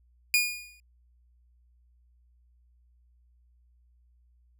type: tone with exponential decay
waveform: sawtooth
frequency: 2443 Hz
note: D#7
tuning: 32 cents flat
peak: -15 dBFS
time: 0.34-0.8 s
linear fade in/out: 1 ms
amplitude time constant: 100 ms
effects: added 60 Hz sine -60 dBFS peak until 4.59 s